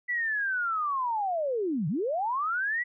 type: linear two-way sweep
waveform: sine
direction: down then up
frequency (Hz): 1985 to 138.59 to 1985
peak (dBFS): -26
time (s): 0.08-2.84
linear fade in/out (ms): 20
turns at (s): 1.88
effects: none